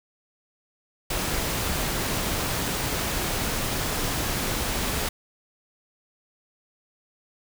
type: noise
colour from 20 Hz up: pink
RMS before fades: -27 dBFS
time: 1.1-5.09 s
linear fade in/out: 5 ms
effects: none